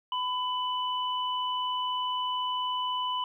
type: tone pair together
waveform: sine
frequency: 1003 / 2987 Hz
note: B5 / F#7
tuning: +26 / +16 cents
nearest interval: octave + perfect fifth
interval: 1890 cents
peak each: -29 / -33 dBFS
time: 0.12-3.24 s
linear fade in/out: 2 ms
effects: 11-bit